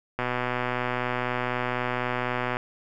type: click train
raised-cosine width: 0.5 ms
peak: -12 dBFS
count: 296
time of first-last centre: 0.19-2.569 s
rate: 124 Hz
effects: none